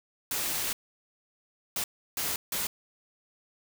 white noise bursts at uneven times, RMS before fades -31 dBFS, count 4, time 0.31-0.73 / 1.76-1.84 / 2.17-2.36 / 2.52-2.67 s, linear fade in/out 2 ms, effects none

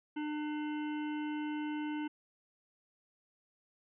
harmonic tone, 300 Hz, D4, 37 cents sharp, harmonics 1 / 3 / 5 / 7 / 9 / 10, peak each -35 / -45 / -49 / -52 / -54 / -55 dBFS, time 0.16-2.08 s, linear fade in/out 10 ms, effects none

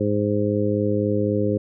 harmonic tone, 103.83 Hz, G#2, in tune, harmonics 1 / 2 / 3 / 4 / 5, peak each -25 / -25 / -25 / -25 / -25 dBFS, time 0-1.58 s, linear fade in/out 10 ms, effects none

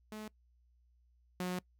sawtooth tone pair in turn, 214.7 / 181.21 Hz, A3 / F#3, -42 / -36 cents, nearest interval minor third, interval 294 cents, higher first, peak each -39 / -31 dBFS, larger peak second, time 0.12-0.28 / 1.4-1.59 s, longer second, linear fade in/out 2 ms, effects noise-tail reverb RT60 0.1 s tail -22 dB re dry + added 60 Hz sine -66 dBFS peak until 1.79 s

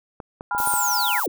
clicks, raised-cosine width 1 ms, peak -20 dBFS, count 6, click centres 0.202 / 0.409 / 0.549 / 0.602 / 0.674 / 0.738 s
sine chord, F diminished, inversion first, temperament equal, 830.6 / 987.8 / 1396.9 Hz, Ab5 / Cb6 / F6, 0 / 0 / 0 cents, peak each -26 dBFS, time 0.51-1.2 s, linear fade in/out 2 ms
violet noise, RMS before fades -27 dBFS, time 0.58-1.26 s, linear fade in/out 0 ms
sine linear sweep, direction down, 9730 to 235.8 Hz, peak -24 dBFS, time 0.66-1.28 s, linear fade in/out 2 ms
effects none

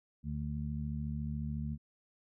harmonic tone, 73.9 Hz, D2, 11 cents sharp, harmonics 1 / 2 / 3, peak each -39 / -38 / -40 dBFS, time 0.23-1.78 s, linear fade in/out 50 ms, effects none

